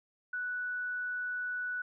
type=tone; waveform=sine; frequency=1480 Hz; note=F#6; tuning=in tune; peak=-33 dBFS; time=0.33-1.82 s; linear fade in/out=5 ms; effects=none